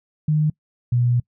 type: tone pair in turn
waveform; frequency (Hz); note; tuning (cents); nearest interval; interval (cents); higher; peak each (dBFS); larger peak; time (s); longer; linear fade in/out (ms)
sine; 152.8 / 121.68; D#3 / B2; -31 / -25; major third; 394; first; -15 / -15; neither; 0.28-0.5 / 0.92-1.2; second; 5
effects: noise-tail reverb RT60 0.1 s tail -24 dB re dry